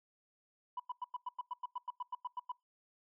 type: tone bursts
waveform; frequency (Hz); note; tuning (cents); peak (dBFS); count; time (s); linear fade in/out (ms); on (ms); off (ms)
sine; 987.8; B5; 0; -35; 15; 0.77-2.519; 5; 27; 96
effects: noise-tail reverb RT60 0.2 s tail -25 dB re dry + tanh soft clip ceiling -34 dBFS